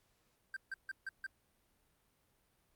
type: tone bursts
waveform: triangle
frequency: 1568 Hz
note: G6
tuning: in tune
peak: -37 dBFS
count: 5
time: 0.54-1.265 s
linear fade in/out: 2 ms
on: 25 ms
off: 150 ms
effects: pink hiss -75 dBFS RMS until 2.75 s + Opus 48 kbps